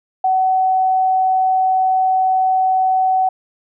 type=tone; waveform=sine; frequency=753 Hz; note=F#5; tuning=30 cents sharp; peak=-12 dBFS; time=0.24-3.29 s; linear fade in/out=5 ms; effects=none